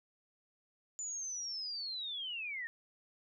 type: linear sweep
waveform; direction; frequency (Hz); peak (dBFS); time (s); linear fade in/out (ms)
sine; down; 7070 to 1797; -38; 0.99-2.67; 0
effects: none